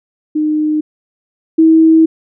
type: tone pair in turn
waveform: sine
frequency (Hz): 305.8 / 321.8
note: D#4 / E4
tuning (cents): -30 / -42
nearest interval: minor second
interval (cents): 88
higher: second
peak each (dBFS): -11 / -4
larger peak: second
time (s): 0.35-0.81 / 1.58-2.06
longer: second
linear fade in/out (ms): 10
effects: none